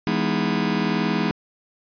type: chord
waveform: sawtooth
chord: E major seventh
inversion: none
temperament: just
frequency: 164.81 / 206 / 247.2 / 309 Hz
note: E3 / G#3 / B3 / D#4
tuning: 0 / -14 / +2 / -12 cents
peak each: -22 / -19 / -22 / -23 dBFS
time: 0.07-1.31 s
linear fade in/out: 0 ms
effects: resampled to 11025 Hz